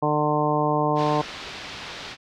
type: harmonic tone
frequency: 150 Hz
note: D3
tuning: 37 cents sharp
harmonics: 1 / 2 / 3 / 4 / 5 / 6 / 7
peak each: -27 / -27 / -27 / -27 / -27 / -27 / -27 dBFS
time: 0.02-1.22 s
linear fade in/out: 10 ms
type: low-pass noise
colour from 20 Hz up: white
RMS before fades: -37 dBFS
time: 0.95-2.17 s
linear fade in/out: 50 ms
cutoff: 4400 Hz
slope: 24 dB/octave
effects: none